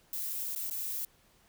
violet noise with dropouts, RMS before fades -36 dBFS, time 0.13-1.05 s, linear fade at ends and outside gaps 2 ms, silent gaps 0.551-0.559 / 0.699-0.709 s, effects pink hiss -65 dBFS RMS until 1.48 s

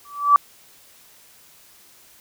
sine tone with exponential growth, 1156 Hz, D6, 28 cents flat, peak -6 dBFS, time 0.05-0.36 s, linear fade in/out 1 ms, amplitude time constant 67 ms, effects white hiss -51 dBFS RMS until 2.2 s

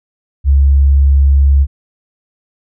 sine tone, 69.3 Hz, C#2, in tune, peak -5 dBFS, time 0.44-1.67 s, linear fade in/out 50 ms, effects none

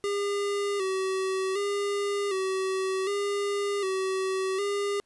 square tone with vibrato, 392 Hz, G4, in tune, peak -27 dBFS, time 0.04-5 s, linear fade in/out 0 ms, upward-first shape square, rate 0.66 Hz, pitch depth 54 cents each way, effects pink hiss -72 dBFS RMS until 5.05 s + resampled to 24000 Hz

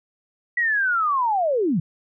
sine linear sweep, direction down, 1953 to 140.5 Hz, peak -18 dBFS, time 0.57-1.8 s, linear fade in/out 5 ms, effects none

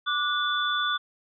sine tone cluster, 1176 / 1462 / 3476 Hz, D6 / F#6 / A7, +2 / -21 / -22 cents, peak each -28 dBFS, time 0.06-0.98 s, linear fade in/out 20 ms, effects none

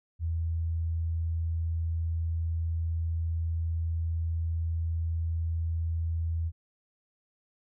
sine tone, 82.41 Hz, E2, in tune, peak -27 dBFS, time 0.19-6.52 s, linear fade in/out 50 ms, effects none

